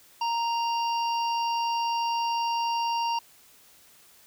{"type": "harmonic tone", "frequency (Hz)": 931, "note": "A#5", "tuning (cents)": -2, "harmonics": [1, 3, 5, 6], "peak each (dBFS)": [-25, -35, -39, -41], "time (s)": [0.21, 3.19], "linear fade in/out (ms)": 5, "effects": ["white hiss -56 dBFS RMS until 4.26 s"]}